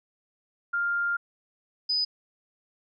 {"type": "tone pair in turn", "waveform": "sine", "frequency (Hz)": [1400, 4989], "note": ["F6", "D#8"], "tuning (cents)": [4, 4], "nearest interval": "octave + minor seventh", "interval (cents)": 2200, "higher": "second", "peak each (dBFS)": [-24, -23], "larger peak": "second", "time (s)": [[0.73, 1.17], [1.89, 2.05]], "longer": "first", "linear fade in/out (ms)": 10, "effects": []}